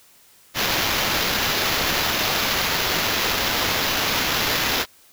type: noise with sample-and-hold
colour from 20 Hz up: violet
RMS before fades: -22 dBFS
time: 0.54-4.86 s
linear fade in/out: 50 ms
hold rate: 8820 Hz
effects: white hiss -53 dBFS RMS until 5.12 s